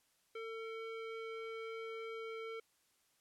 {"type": "tone with low-pass filter", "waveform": "square", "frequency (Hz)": 449.7, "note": "A4", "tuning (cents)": 38, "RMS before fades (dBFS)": -45, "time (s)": [0.35, 2.6], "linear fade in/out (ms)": 5, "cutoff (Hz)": 2500, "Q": 1.9, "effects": ["white hiss -75 dBFS RMS until 3.2 s", "low-pass 12000 Hz 12 dB/octave"]}